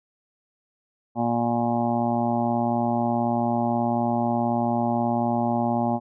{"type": "harmonic tone", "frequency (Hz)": 118.4, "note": "A#2", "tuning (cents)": 27, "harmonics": [1, 2, 3, 5, 6, 7, 8, 9], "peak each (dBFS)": [-31, -24, -33, -30, -29, -27, -39, -39], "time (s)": [1.15, 6], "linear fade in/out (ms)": 50, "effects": []}